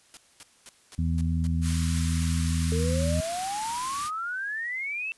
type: noise bursts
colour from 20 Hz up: white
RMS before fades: -44 dBFS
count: 9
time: 0.14-2.25 s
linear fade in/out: 0 ms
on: 30 ms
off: 230 ms
type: harmonic tone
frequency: 82.41 Hz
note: E2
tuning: in tune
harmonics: 1 / 2 / 3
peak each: -25 / -28 / -33 dBFS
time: 0.98-3.21 s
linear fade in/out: 10 ms
type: band-stop noise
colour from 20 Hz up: white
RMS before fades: -35 dBFS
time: 1.61-4.11 s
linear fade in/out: 50 ms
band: 350 to 990 Hz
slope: 96 dB/octave
type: exponential sweep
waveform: sine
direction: up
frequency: 440 to 2685 Hz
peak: -29 dBFS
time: 2.72-5.12 s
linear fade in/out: 0 ms
effects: white hiss -60 dBFS RMS until 5.17 s + resampled to 24000 Hz